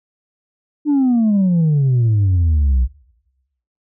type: exponential sweep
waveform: sine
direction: down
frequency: 303.3 to 59 Hz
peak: -9 dBFS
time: 0.85-2.88 s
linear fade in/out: 50 ms
effects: noise-tail reverb RT60 1.0 s tail -24 dB re dry + tanh soft clip ceiling -10 dBFS